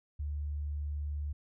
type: tone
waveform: sine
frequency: 73.42 Hz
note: D2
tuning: in tune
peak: -33 dBFS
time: 0.19-1.33 s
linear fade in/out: 10 ms
effects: none